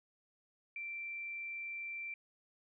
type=tone; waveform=sine; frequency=2349 Hz; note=D7; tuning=in tune; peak=-40 dBFS; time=0.76-2.14 s; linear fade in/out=2 ms; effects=none